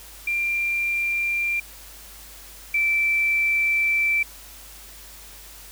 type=tone pair in turn; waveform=sine; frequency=2378 / 2332 Hz; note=D7 / D7; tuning=+21 / -13 cents; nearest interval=unison; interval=34 cents; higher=first; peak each=-21 / -18 dBFS; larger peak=second; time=0.27-1.6 / 2.74-4.23 s; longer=second; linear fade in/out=5 ms; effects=added 50 Hz sine -47 dBFS peak until 5.71 s + white hiss -44 dBFS RMS until 5.71 s